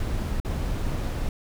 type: noise with dropouts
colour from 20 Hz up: brown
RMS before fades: -27 dBFS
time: 0-1.29 s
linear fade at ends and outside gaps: 2 ms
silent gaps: 0.401-0.448 s
effects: none